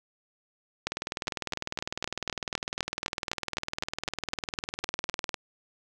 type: two click trains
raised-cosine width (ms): 0.2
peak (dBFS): -13 / -13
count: 16 / 90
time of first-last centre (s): 1.28-5.097 / 0.87-5.342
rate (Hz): 3.93 / 19.9
effects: none